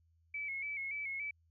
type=tone with vibrato; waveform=sine; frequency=2238 Hz; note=C#7; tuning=16 cents sharp; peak=-37 dBFS; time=0.34-1.31 s; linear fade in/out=5 ms; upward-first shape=square; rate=3.5 Hz; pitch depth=50 cents each way; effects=added 82 Hz sine -68 dBFS peak until 1.5 s